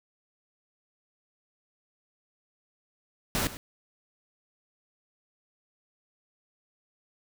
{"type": "noise with echo", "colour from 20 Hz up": "pink", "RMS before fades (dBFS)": -28, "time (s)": [3.35, 3.47], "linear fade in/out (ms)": 0, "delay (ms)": 100, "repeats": 1, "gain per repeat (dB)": -14, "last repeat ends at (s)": 3.57, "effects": []}